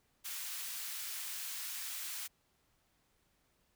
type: high-pass noise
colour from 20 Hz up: white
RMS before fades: -42 dBFS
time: 0.24-2.28 s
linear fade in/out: 20 ms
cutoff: 1400 Hz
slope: 12 dB/octave
effects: pink hiss -75 dBFS RMS until 3.75 s